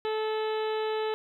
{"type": "harmonic tone", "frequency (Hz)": 434.7, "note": "A4", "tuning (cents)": -21, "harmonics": [1, 2, 3, 4, 5, 6, 7, 8, 9], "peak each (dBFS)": [-28, -35, -41, -43, -47, -47, -45, -48, -46], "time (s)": [0.05, 1.14], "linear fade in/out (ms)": 0, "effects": ["11-bit"]}